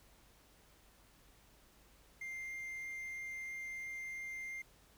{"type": "tone with quantisation", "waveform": "triangle", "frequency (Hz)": 2101, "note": "C7", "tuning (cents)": 7, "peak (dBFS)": -40, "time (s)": [2.21, 4.62], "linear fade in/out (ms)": 5, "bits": 11, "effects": ["added 50 Hz sine -69 dBFS peak until 4.97 s", "pink hiss -66 dBFS RMS until 4.97 s"]}